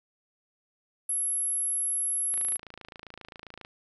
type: tone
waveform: sine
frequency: 11175 Hz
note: F9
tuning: in tune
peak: -26 dBFS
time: 1.09-2.57 s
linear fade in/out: 5 ms
type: click train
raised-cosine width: 0.3 ms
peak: -27 dBFS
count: 37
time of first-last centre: 2.34-3.649 s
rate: 27.5 Hz
effects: none